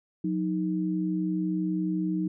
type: tone pair together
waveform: sine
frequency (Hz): 181.4 / 313.3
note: F#3 / D#4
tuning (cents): -34 / +12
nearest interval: major sixth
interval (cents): 946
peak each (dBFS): -28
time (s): 0.24-2.28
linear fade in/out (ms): 5
effects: none